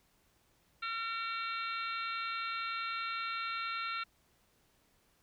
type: harmonic tone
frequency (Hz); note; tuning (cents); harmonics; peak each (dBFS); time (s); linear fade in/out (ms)
455.1; A#4; -42; 3 / 4 / 5 / 6 / 7 / 8 / 9; -37 / -49 / -43 / -44 / -56 / -47 / -47; 0.82-4.04; 10
effects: pink hiss -71 dBFS RMS until 5.22 s